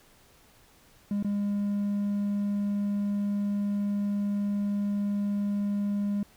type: tone with dropouts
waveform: triangle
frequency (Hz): 203.3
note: G#3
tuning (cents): -37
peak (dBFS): -23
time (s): 1.11-6.23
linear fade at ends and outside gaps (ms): 2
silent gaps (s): 1.227-1.246
effects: tanh soft clip ceiling -19 dBFS + pink hiss -59 dBFS RMS until 6.36 s